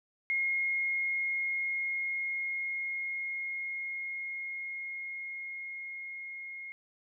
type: tone with level ramp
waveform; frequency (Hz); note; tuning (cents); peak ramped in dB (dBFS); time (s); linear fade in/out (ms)
sine; 2149; C7; +46; -27 to -40; 0.3-6.72; 0
effects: none